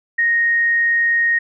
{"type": "tone", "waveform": "sine", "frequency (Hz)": 1864.7, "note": "A#6", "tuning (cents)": 0, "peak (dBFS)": -13, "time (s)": [0.18, 1.39], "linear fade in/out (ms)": 10, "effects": []}